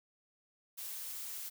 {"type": "noise", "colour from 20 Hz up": "blue", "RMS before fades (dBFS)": -43, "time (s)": [0.77, 1.5], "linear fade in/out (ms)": 20, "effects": []}